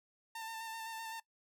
sawtooth tone with vibrato, 899 Hz, A5, 37 cents sharp, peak -38 dBFS, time 0.35-1.2 s, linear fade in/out 5 ms, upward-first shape square, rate 7.8 Hz, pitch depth 19 cents each way, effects noise-tail reverb RT60 0.1 s tail -20 dB re dry

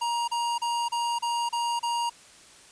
square tone bursts, 943 Hz, A#5, 20 cents sharp, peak -26 dBFS, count 7, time 0.01-2.098 s, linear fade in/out 10 ms, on 270 ms, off 33 ms, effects white hiss -52 dBFS RMS until 2.71 s + resampled to 22050 Hz

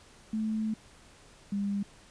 sine tone pair in turn, 218.2 / 200.9 Hz, A3 / G3, -14 / +43 cents, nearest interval minor second, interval 143 cents, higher first, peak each -28 dBFS, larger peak neither, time 0.33-0.74 / 1.52-1.83 s, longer first, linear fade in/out 5 ms, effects pink hiss -56 dBFS RMS until 2.1 s + resampled to 22050 Hz

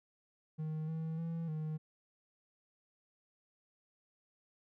triangle tone with pitch steps, 156.2 / 160.7 / 165.7 / 155.5 Hz, D#3 / E3 / E3 / D#3, +7 / -44 / +9 / -1 cents, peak -34 dBFS, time 0.58-1.78 s, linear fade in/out 20 ms, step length 300 ms, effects none

